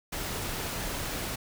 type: noise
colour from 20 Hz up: pink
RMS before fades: -34 dBFS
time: 0.12-1.36 s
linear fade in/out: 10 ms
effects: none